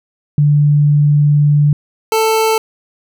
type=tone pair in turn; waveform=sine / 25% pulse; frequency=146.83 / 442.3 Hz; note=D3 / A4; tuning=0 / +9 cents; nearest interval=octave + perfect fifth; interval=1909 cents; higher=second; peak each=-7 dBFS; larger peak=neither; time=0.38-1.73 / 2.12-2.58 s; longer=first; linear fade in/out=2 ms; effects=none